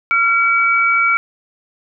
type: tone pair together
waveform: sine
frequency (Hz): 1375 / 2281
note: F6 / C#7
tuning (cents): -27 / +49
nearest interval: major sixth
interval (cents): 876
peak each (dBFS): -14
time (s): 0.11-1.17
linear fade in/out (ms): 0
effects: none